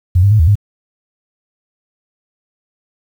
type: tone with pitch steps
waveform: sine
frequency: 89.8 / 99.9 / 107.9 / 79.4 / 102.4 Hz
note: F2 / G2 / A2 / D#2 / G#2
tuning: +49 / +33 / -33 / +36 / -24 cents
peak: -6 dBFS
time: 0.15-0.555 s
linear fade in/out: 10 ms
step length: 81 ms
effects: 7-bit

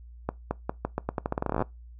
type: accelerating click train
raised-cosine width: 1 ms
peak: -13 dBFS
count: 21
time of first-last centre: 0.29-1.623 s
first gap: 220 ms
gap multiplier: 0.84
effects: noise-tail reverb RT60 0.2 s tail -22 dB re dry + added 59 Hz sine -44 dBFS peak until 1.99 s

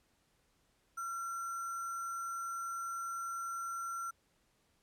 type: tone with sample-and-hold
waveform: sine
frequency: 1365 Hz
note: F6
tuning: 40 cents flat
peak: -37 dBFS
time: 0.97-4.11 s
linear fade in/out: 10 ms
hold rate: 7350 Hz
effects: pink hiss -74 dBFS RMS until 4.82 s + low-pass 12000 Hz 12 dB/octave

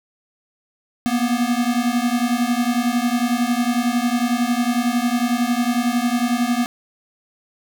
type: beating tone pair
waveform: square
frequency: 236.1 / 247.1 Hz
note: A#3 / B3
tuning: +22 / +1 cents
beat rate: 11 Hz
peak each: -21 dBFS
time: 1.06-6.66 s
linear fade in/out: 0 ms
effects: none

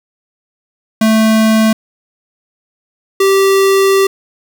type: tone pair in turn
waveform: square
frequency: 220 / 389.5 Hz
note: A3 / G4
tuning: 0 / -11 cents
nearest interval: minor seventh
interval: 989 cents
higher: second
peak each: -8 dBFS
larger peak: neither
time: 1.01-1.73 / 3.2-4.07 s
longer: second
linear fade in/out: 5 ms
effects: 8-bit

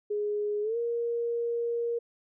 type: tone with pitch glide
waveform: sine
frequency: 416.1 to 469.8 Hz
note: G#4 to A#4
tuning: +3 to +13 cents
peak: -27 dBFS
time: 0.1-1.99 s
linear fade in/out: 10 ms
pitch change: +210 cents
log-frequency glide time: 0.62-0.77 s
effects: none

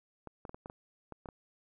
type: clicks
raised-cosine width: 1 ms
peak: -30 dBFS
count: 9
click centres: 0.273 / 0.452 / 0.494 / 0.545 / 0.659 / 0.699 / 1.123 / 1.258 / 1.288 s
effects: none

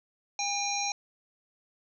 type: harmonic tone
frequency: 806 Hz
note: G5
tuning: 48 cents sharp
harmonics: 1 / 3 / 5 / 7 / 8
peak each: -33 / -35 / -36 / -34 / -37 dBFS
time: 0.39-0.92 s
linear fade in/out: 2 ms
effects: none

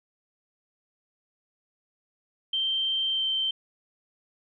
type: tone with pitch glide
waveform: sine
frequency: 3136 to 3116 Hz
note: G7 to G7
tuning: 0 to -11 cents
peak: -24 dBFS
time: 2.53-3.51 s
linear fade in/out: 5 ms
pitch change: -11 cents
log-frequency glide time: 3.1-3.25 s
effects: none

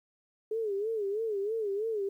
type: tone with vibrato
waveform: sine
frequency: 422.2 Hz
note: G#4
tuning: 29 cents sharp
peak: -29 dBFS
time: 0.51-2.09 s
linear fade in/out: 5 ms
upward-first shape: sine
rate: 3.1 Hz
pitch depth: 130 cents each way
effects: 11-bit

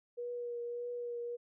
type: tone with vibrato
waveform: sine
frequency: 480 Hz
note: B4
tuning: 49 cents flat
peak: -37 dBFS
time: 0.17-1.37 s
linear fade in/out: 20 ms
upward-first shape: triangle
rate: 1.7 Hz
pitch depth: 21 cents each way
effects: none

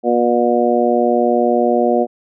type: harmonic tone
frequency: 120 Hz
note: B2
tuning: 49 cents flat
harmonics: 2 / 3 / 4 / 5 / 6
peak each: -18 / -18 / -18 / -18 / -18 dBFS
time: 0.03-2.07 s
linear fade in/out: 50 ms
effects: none

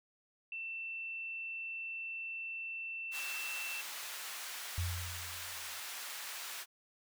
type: tone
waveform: sine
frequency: 2680 Hz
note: E7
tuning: 28 cents sharp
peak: -39 dBFS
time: 0.52-3.81 s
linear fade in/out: 2 ms
type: high-pass noise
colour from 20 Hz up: pink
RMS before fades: -44 dBFS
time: 3.11-6.66 s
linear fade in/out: 50 ms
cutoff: 1300 Hz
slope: 12 dB/octave
type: tone with exponential decay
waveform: sine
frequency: 88 Hz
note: F2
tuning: 14 cents sharp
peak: -31 dBFS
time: 4.78-5.8 s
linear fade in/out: 0 ms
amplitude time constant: 220 ms
effects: none

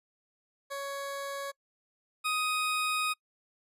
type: tone pair in turn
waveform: 20% pulse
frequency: 557 / 1250.4 Hz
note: C#5 / D#6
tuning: +8 / +8 cents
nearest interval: octave + major second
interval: 1400 cents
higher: second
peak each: -30 / -23 dBFS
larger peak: second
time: 0.7-1.52 / 2.24-3.14 s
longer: second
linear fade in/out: 20 ms
effects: noise-tail reverb RT60 0.1 s tail -26 dB re dry + resampled to 32000 Hz

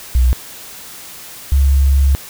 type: tone pair in turn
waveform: sine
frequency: 62 / 68.63 Hz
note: B1 / C#2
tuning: +7 / -17 cents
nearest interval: major second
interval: 176 cents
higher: second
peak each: -8 dBFS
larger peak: neither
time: 0.15-0.33 / 1.52-2.15 s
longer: second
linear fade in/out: 0 ms
effects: white hiss -34 dBFS RMS until 2.29 s

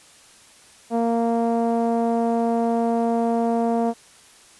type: tone with low-pass filter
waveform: sawtooth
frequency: 231.7 Hz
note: A#3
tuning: 10 cents flat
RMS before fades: -21 dBFS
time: 0.9-3.94 s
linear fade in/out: 50 ms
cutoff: 720 Hz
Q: 2.4
effects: white hiss -50 dBFS RMS until 4.59 s + resampled to 24000 Hz

